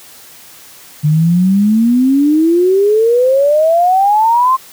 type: exponential sweep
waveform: sine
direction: up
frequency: 146.83 to 1067 Hz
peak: -7 dBFS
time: 1.03-4.57 s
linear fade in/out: 20 ms
effects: white hiss -38 dBFS RMS until 4.72 s + high-pass 80 Hz 12 dB/octave